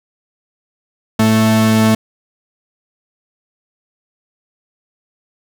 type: tone pair together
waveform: 45% pulse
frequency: 109.79 / 220.4 Hz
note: A2 / A3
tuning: -3 / +3 cents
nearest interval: octave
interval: 1206 cents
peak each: -16 / -10 dBFS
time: 1.19-1.95 s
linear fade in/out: 5 ms
effects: none